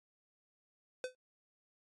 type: tone with exponential decay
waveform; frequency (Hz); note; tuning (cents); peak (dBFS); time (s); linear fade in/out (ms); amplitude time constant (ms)
square; 508; B4; +49; -34; 1.04-1.15; 1; 23
effects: noise-tail reverb RT60 0.1 s tail -23 dB re dry + resampled to 22050 Hz

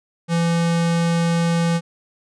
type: tone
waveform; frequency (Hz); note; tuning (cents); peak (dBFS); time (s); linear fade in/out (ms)
square; 168.6; E3; +39; -17; 0.28-1.81; 50
effects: resampled to 22050 Hz

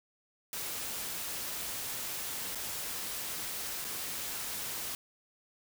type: noise with dropouts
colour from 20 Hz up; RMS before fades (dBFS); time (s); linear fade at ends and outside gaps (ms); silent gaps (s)
white; -38; 0.53-4.95; 1; 2.549-2.555 / 3.844-3.848
effects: none

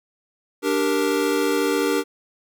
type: chord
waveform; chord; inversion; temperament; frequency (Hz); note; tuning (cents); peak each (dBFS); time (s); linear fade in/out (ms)
square; G minor; second; equal; 293.7 / 392 / 466.2; D4 / G4 / Bb4; 0 / 0 / 0; -24 / -24 / -24; 0.62-2.04; 50
effects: none

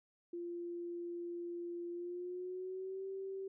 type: tone with pitch glide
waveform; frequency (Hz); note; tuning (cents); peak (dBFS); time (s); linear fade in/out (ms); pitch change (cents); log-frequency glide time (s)
sine; 345.9 to 386; F4 to G4; -17 to -27; -40; 0.33-3.48; 5; +190; 1.91-3.06
effects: none

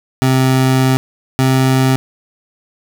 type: tone pair in turn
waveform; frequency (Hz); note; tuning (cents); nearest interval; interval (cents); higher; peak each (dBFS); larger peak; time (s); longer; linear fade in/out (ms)
25% pulse; 130.9 / 131.37; C3 / C3; +1 / +7; unison; 6; second; -6; neither; 0.22-0.97 / 1.39-1.96; first; 0
effects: none

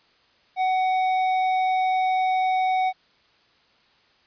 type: tone with tanh clipping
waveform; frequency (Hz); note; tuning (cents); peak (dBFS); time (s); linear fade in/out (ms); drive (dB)
sine; 748; F#5; +19; -21; 0.56-2.93; 50; 10
effects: white hiss -60 dBFS RMS until 4.26 s + resampled to 11025 Hz

